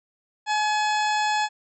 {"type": "harmonic tone", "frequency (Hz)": 849, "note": "G#5", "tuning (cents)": 38, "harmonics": [1, 2, 3, 4, 5, 6, 8, 9], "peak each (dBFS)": [-22, -28, -32, -34, -36, -38, -40, -41], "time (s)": [0.46, 1.49], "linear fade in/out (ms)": 50, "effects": []}